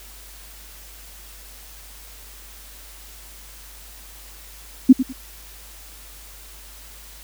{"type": "tone with echo", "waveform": "sine", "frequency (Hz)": 259.4, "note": "C4", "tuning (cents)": -15, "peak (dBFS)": -3, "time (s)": [4.89, 4.93], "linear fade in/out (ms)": 10, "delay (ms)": 100, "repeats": 2, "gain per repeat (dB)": -13, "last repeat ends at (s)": 5.13, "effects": ["added 50 Hz sine -44 dBFS peak until 7.23 s", "white hiss -44 dBFS RMS until 7.23 s"]}